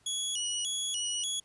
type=tone with vibrato; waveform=20% pulse; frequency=3133 Hz; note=G7; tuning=2 cents flat; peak=-25 dBFS; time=0.06-1.4 s; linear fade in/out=5 ms; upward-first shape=square; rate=1.7 Hz; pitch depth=120 cents each way; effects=pink hiss -66 dBFS RMS until 1.44 s + resampled to 24000 Hz